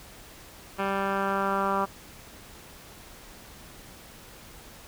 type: tone with low-pass filter sweep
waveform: 10% pulse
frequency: 196 Hz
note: G3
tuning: in tune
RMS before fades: -27 dBFS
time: 0.78-1.86 s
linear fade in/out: 20 ms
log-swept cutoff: 2000 to 1200 Hz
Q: 3.1
effects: pink hiss -48 dBFS RMS until 4.87 s